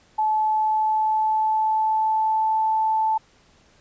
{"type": "tone with pitch glide", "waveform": "sine", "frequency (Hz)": [864, 877.1], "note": ["A5", "A5"], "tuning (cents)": [-32, -6], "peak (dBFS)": -18, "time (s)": [0.18, 3.18], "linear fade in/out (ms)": 10, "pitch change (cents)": 26, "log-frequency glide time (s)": [0.35, 2.58], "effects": ["pink hiss -57 dBFS RMS until 3.8 s", "resampled to 16000 Hz"]}